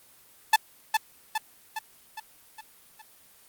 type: tone with echo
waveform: sawtooth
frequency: 874 Hz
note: A5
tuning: 12 cents flat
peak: -11 dBFS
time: 0.53-0.56 s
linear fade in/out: 5 ms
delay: 410 ms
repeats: 6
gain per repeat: -5 dB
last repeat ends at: 3.02 s
effects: white hiss -56 dBFS RMS until 3.48 s + Opus 24 kbps